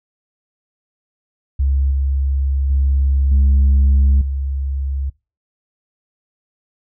sine tone with level steps, 68.3 Hz, C#2, 25 cents flat, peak -12 / -14 / -11 / -7 / -18 dBFS, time 1.59-5.1 s, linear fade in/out 10 ms, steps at 1.91 / 2.7 / 3.31 / 4.21 s, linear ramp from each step 5 ms, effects noise-tail reverb RT60 0.3 s tail -24 dB re dry + tanh soft clip ceiling -8 dBFS

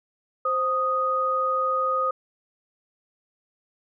sine tone pair together, 523 / 1243.9 Hz, C5 / D#6, -1 / -1 cents, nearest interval octave + minor third, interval 1500 cents, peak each -27 / -22 dBFS, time 0.45-2.11 s, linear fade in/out 5 ms, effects none

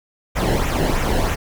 brown noise with flanger, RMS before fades -19 dBFS, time 0.35-1.36 s, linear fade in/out 20 ms, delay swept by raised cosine 0.21 to 0.87 ms, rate 3.1 Hz, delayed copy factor -0.65, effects none

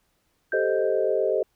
sine tone with exponential decay, 1568 Hz, G6, in tune, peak -25 dBFS, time 0.52-1.31 s, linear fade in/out 2 ms, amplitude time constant 170 ms
sine chord, A half-diminished seventh, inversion third, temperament equal, 392 / 440 / 523.3 / 622.3 Hz, G4 / A4 / C5 / Eb5, 0 / 0 / 0 / 0 cents, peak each -26 dBFS, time 0.53-1.43 s, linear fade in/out 5 ms
effects pink hiss -70 dBFS RMS until 1.55 s

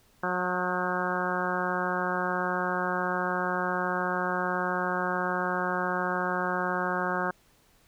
harmonic tone with a mistuned harmonic, 181.4 Hz, F#3, 34 cents flat, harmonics 1 / 2 / 3 / 4 / 5 / 6 / 7 / 8 / 9, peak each -35 / -35 / -35 / -35 / -35 / -35 / -35 / -35 / -35 dBFS, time 0.23-7.31 s, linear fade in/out 5 ms, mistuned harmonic 9, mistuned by -41 cents, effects pink hiss -63 dBFS RMS until 7.87 s

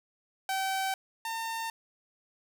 sawtooth tone pair in turn, 769 / 906.9 Hz, G5 / A#5, -33 / -48 cents, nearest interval minor third, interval 285 cents, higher second, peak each -25 / -29 dBFS, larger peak first, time 0.49-0.94 / 1.25-1.7 s, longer neither, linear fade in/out 2 ms, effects none

